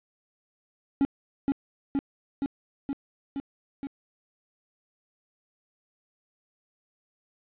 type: tone with echo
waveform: triangle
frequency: 277.2 Hz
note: C#4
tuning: in tune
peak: -17 dBFS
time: 1.01-1.05 s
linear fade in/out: 0 ms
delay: 470 ms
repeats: 6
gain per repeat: -2 dB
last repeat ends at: 3.87 s
effects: resampled to 8000 Hz + 9-bit